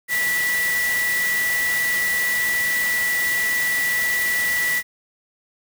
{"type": "tone in noise", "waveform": "sine", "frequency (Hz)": 1957, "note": "B6", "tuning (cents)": -16, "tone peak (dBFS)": -19, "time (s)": [0.08, 4.83], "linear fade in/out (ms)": 50, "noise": "white", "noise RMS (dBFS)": -28, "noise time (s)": [0.08, 4.83], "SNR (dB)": 6, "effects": []}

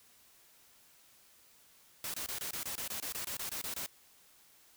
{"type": "noise bursts", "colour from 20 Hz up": "white", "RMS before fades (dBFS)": -39, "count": 15, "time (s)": [2.04, 3.862], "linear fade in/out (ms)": 2, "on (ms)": 100, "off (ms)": 23, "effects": ["white hiss -63 dBFS RMS until 4.76 s"]}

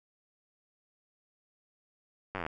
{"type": "slowing click train", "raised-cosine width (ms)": 0.5, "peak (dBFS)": -20, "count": 11, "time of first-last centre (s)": [2.35, 2.465], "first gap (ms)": 10, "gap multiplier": 1.03, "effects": []}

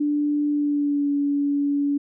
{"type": "tone with pitch glide", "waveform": "sine", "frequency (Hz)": [293.7, 285.3], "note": ["D4", "C#4"], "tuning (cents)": [0, 50], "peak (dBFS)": -19, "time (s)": [0, 1.98], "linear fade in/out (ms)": 10, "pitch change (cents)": -50, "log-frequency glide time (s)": [0.5, 1.11], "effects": []}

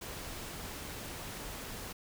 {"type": "noise", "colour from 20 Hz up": "pink", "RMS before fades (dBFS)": -43, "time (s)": [0.01, 1.93], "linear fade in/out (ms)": 10, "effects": []}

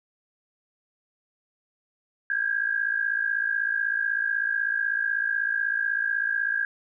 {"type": "tone pair together", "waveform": "sine", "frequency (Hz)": [1592, 1648.1], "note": ["G6", "G#6"], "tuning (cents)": [26, -14], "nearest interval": "minor second", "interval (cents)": 60, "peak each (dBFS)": -26, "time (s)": [2.3, 6.65], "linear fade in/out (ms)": 2, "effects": []}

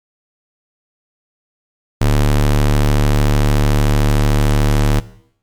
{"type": "ring-modulated tone", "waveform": "45% pulse", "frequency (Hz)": 73.42, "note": "D2", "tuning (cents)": 0, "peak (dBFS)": -7, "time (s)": [2.01, 5], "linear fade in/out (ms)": 5, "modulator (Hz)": 36.7, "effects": ["noise-tail reverb RT60 0.7 s tail -18 dB re dry", "MP3 96 kbps"]}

